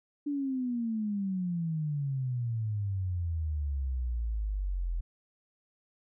sine exponential sweep, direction down, 293.7 to 41.2 Hz, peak -29 dBFS, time 0.26-5.01 s, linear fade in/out 10 ms, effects none

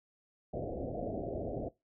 white low-pass noise, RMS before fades -38 dBFS, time 0.53-1.69 s, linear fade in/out 10 ms, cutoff 710 Hz, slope 96 dB/octave, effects noise-tail reverb RT60 0.2 s tail -20 dB re dry

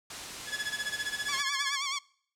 white noise, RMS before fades -39 dBFS, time 0.1-1.41 s, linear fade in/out 5 ms
sawtooth tone with tremolo, 1701 Hz, G#6, 41 cents sharp, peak -25 dBFS, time 0.46-1.79 s, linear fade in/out 50 ms, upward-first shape sine, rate 15 Hz, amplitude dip 90%
10% pulse tone with vibrato, 1108.7 Hz, C#6, in tune, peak -22 dBFS, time 1.28-1.99 s, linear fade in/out 10 ms, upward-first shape sine, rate 9.4 Hz, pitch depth 79 cents each way
effects noise-tail reverb RT60 0.6 s tail -24 dB re dry + low-pass 8000 Hz 12 dB/octave

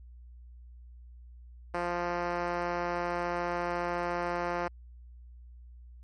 5% pulse tone with band-pass filter, 174.61 Hz, F3, in tune, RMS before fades -32 dBFS, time 1.74-4.68 s, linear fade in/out 5 ms, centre 550 Hz, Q 0.7, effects added 60 Hz sine -47 dBFS peak until 6.03 s + MP3 48 kbps

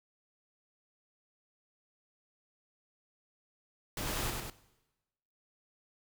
pink noise with echo, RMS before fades -37 dBFS, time 3.97-4.3 s, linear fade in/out 2 ms, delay 100 ms, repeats 2, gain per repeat -3 dB, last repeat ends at 4.5 s, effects noise-tail reverb RT60 1.0 s tail -18 dB re dry

